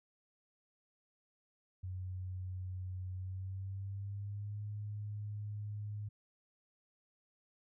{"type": "tone with pitch glide", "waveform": "sine", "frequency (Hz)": [92.4, 104.32], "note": ["F#2", "G#2"], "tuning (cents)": [-2, 8], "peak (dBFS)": -39, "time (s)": [1.83, 6.09], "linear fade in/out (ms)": 10, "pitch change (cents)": 210, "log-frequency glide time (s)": [3.13, 4.62], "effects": []}